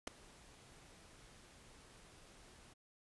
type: noise with ADSR envelope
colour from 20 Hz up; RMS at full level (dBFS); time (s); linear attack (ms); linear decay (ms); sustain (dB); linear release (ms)
pink; -38; 0.07-2.74; 5; 7; -23; 18
effects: resampled to 24000 Hz